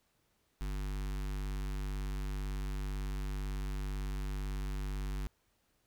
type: tone with notch filter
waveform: square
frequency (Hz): 49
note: G1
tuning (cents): 0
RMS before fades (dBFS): -37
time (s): 0.61-5.27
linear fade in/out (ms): 0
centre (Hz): 580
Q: 1.3
effects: pink hiss -75 dBFS RMS until 5.86 s